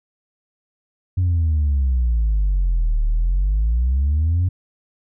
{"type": "exponential two-way sweep", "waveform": "sine", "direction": "down then up", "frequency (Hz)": [93, 36.71, 93], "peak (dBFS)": -13, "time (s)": [1.17, 4.49], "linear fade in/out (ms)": 10, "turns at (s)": 3.03, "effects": ["tanh soft clip ceiling -13 dBFS"]}